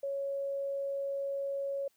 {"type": "tone", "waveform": "sine", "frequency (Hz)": 554.4, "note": "C#5", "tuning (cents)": 0, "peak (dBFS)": -32, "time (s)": [0.03, 1.88], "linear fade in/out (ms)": 5, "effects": ["white hiss -72 dBFS RMS until 1.96 s"]}